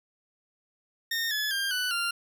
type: tone with pitch steps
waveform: 20% pulse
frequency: 1835 / 1712.1 / 1597.5 / 1490.5 / 1390.7 Hz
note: A#6 / A6 / G6 / F#6 / F6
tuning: -28 / -48 / +32 / +12 / -8 cents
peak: -22 dBFS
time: 1.11-2.11 s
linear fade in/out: 5 ms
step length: 200 ms
effects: none